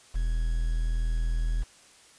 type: tone with quantisation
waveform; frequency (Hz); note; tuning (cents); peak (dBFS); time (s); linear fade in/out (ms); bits
triangle; 40.69; E1; -22; -22; 0.14-1.64; 20; 8
effects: white hiss -55 dBFS RMS until 2.18 s + resampled to 22050 Hz